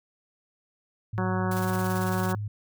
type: tone with pitch glide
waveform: sine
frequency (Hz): 107.8 to 104.31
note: A2 to G#2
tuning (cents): -35 to +8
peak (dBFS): -29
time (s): 1.13-2.48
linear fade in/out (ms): 5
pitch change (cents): -57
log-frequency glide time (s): 1.25-1.33
type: harmonic tone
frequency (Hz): 185.2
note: F#3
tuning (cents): +2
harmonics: 1 / 2 / 3 / 4 / 5 / 6 / 7 / 8 / 9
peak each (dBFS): -28 / -33 / -37 / -36 / -36 / -36 / -41 / -38 / -42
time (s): 1.18-2.35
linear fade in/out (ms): 0
type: noise with tremolo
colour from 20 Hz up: white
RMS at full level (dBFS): -39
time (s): 1.51-2.33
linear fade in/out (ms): 5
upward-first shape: square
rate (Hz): 18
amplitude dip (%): 45
effects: none